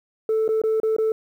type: tone with dropouts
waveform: sine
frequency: 440 Hz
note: A4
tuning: in tune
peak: -16 dBFS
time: 0.29-1.12 s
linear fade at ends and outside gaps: 2 ms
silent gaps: 0.479-0.489 / 0.617-0.637 / 0.801-0.832 / 0.965-0.984 s
effects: tanh soft clip ceiling -16 dBFS + 9-bit